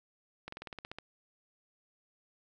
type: slowing click train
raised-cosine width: 0.3 ms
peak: -26 dBFS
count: 10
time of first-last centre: 0.48-0.986 s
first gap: 44 ms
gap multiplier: 1.06
effects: none